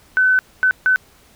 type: tone bursts at uneven times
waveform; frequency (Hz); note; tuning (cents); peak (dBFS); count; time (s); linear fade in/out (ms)
sine; 1513; F#6; +38; -11; 3; 0.17-0.39 / 0.63-0.71 / 0.86-0.96; 0
effects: pink hiss -51 dBFS RMS until 1.35 s